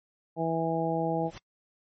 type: harmonic tone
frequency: 164 Hz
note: E3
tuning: 9 cents flat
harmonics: 1 / 2 / 3 / 4 / 5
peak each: -32 / -32 / -32 / -32 / -32 dBFS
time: 0.36-1.31 s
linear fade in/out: 50 ms
type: noise with exponential growth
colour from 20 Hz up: pink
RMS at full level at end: -40 dBFS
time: 1.2-1.38 s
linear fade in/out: 2 ms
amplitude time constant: 39 ms
effects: noise-tail reverb RT60 0.1 s tail -24 dB re dry + MP3 32 kbps